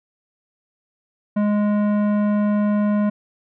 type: tone with tanh clipping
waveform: triangle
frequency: 207.7 Hz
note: G#3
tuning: in tune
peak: -18 dBFS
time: 1.36-3.1 s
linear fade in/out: 10 ms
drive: 18 dB
effects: none